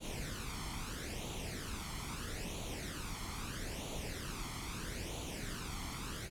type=noise with flanger; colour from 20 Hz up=pink; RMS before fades=-42 dBFS; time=0-6.3 s; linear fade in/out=50 ms; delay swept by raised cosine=0.29 to 0.94 ms; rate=0.77 Hz; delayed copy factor=+0.65; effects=low-pass 11000 Hz 12 dB/octave